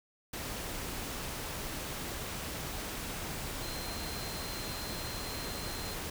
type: tone in noise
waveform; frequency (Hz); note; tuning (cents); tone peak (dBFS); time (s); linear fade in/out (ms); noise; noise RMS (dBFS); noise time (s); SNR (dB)
sine; 4143; C8; -18; -45; 3.62-5.94; 5; pink; -39; 0.33-6.1; -9
effects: none